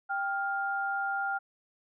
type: tone pair together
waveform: sine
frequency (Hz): 788 / 1404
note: G5 / F6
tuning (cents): +9 / +9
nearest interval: minor seventh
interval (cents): 1000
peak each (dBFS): -32 / -31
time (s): 0.09-1.39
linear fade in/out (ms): 20
effects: none